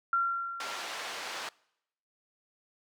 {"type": "tone with exponential decay", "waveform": "sine", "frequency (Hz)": 1373, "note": "F6", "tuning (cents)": -30, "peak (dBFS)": -23, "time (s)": [0.13, 1.33], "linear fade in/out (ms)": 2, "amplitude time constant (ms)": 260}
{"type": "band-pass noise", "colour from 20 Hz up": "pink", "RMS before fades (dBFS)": -39, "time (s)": [0.6, 1.49], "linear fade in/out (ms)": 2, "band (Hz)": [720, 5400], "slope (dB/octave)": 12}
{"effects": ["noise-tail reverb RT60 0.8 s tail -25 dB re dry"]}